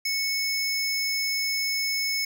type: tone pair together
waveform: square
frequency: 2203 / 5240 Hz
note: C#7 / E8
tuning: -11 / -11 cents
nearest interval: octave + minor third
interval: 1500 cents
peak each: -28 dBFS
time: 0.05-2.25 s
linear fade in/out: 5 ms
effects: none